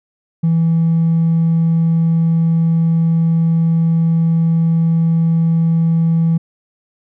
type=tone with hard clipping; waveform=sine; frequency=164.81 Hz; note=E3; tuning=in tune; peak=-11 dBFS; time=0.43-6.38 s; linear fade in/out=10 ms; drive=1 dB; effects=none